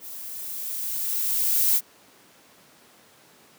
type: noise with level ramp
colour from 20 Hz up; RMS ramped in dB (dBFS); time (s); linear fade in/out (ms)
violet; -39 to -19; 0-1.81; 50
effects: pink hiss -54 dBFS RMS until 3.58 s + high-pass 200 Hz 12 dB/octave